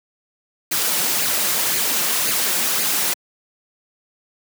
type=noise with flanger; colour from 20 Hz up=white; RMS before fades=-20 dBFS; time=0.71-3.14 s; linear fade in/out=10 ms; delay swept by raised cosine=0.43 to 5.73 ms; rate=1.9 Hz; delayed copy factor=+0.5; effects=high-pass 150 Hz 12 dB/octave